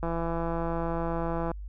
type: click train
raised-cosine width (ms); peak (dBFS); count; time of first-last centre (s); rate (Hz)
1; -18; 249; 0.03-1.515; 167
effects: added 50 Hz sine -36 dBFS peak until 1.68 s